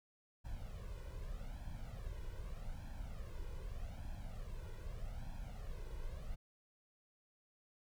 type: noise with flanger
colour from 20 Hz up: brown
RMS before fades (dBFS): -45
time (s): 0.44-6.36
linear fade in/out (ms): 20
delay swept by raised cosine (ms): 1.2 to 2.05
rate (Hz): 0.82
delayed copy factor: +0.8
effects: none